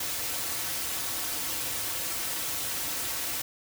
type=noise with comb filter; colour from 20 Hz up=white; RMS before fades=-32 dBFS; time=0-3.42 s; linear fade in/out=5 ms; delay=4.9 ms; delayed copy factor=-0.55; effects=none